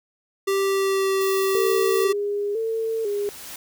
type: tone with pitch glide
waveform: square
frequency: 391.5 to 386.6 Hz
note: G4 to G4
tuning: -2 to -24 cents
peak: -20 dBFS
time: 0.47-2.13 s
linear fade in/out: 10 ms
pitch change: -22 cents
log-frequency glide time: 0.6-1.1 s
type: noise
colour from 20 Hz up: violet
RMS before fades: -34 dBFS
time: 1.21-2.04 s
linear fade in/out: 0 ms
type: tone with vibrato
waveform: sine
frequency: 428.2 Hz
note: A4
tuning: 47 cents flat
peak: -22 dBFS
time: 1.55-3.29 s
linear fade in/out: 0 ms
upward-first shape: square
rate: 1 Hz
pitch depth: 82 cents each way
type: noise with exponential growth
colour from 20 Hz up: white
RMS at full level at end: -36 dBFS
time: 1.58-3.56 s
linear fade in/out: 2 ms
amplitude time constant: 430 ms
effects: none

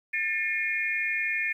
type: tone cluster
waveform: sine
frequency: 1782 / 2150 / 2430 Hz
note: A6 / C7 / D#7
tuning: +22 / +47 / -42 cents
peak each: -30 dBFS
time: 0.13-1.53 s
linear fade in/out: 10 ms
effects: 10-bit

